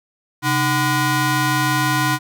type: ring-modulated tone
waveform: 20% pulse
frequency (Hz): 440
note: A4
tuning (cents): 0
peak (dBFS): -8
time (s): 0.42-2.19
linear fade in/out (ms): 50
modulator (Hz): 573
effects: none